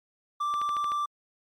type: tone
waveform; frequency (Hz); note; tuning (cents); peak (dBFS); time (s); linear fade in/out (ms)
triangle; 1174.7; D6; 0; -24; 0.4-1.06; 10
type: click train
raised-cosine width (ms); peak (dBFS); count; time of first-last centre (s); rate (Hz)
0.3; -24; 6; 0.54-0.919; 13.2
effects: MP3 96 kbps